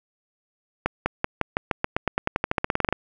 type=accelerating click train; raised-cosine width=0.5 ms; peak=-6 dBFS; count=22; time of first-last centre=0.86-2.926 s; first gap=200 ms; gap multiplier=0.92; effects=none